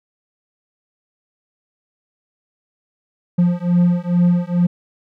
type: beating tone pair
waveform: triangle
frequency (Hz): 174.6 / 176.9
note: F3 / F3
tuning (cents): 0 / +23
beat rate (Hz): 2.3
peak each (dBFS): -14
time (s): 3.38-4.67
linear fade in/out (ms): 10
effects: none